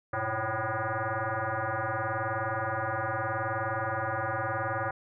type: tone with frequency modulation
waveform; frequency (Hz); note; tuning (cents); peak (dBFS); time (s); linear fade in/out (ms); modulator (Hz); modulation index
sine; 341.1; F4; -41; -28; 0.13-4.91; 5; 221; 6
effects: none